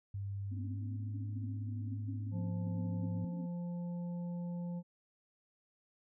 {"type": "tone with pitch glide", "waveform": "sine", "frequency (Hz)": [99.3, 104.36], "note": ["G2", "G#2"], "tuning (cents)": [23, 9], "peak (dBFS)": -37, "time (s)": [0.14, 3.25], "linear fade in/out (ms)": 5, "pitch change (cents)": 86, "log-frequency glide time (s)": [0.61, 0.95]}
{"type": "band-pass noise", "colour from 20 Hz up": "pink", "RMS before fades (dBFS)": -48, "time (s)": [0.51, 3.46], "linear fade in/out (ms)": 10, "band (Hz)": [240, 270], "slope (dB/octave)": 96}
{"type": "harmonic tone", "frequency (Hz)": 174.3, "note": "F3", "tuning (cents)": -3, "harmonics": [1, 3, 5], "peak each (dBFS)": [-37, -51, -58], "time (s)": [2.31, 4.83], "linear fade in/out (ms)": 50}
{"effects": []}